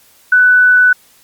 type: tone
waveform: sine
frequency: 1492 Hz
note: F#6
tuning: 14 cents sharp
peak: -5 dBFS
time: 0.32-0.93 s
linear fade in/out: 5 ms
effects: white hiss -48 dBFS RMS until 1.23 s + Opus 48 kbps